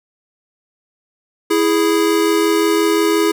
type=tone pair together; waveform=square; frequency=329.6 / 415.3 Hz; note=E4 / G#4; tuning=0 / 0 cents; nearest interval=major third; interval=400 cents; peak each=-16 dBFS; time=1.5-3.32 s; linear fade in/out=10 ms; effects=none